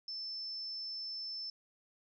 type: tone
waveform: sine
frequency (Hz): 5290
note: E8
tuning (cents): +5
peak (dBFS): -39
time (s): 0.08-1.5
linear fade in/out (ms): 2
effects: none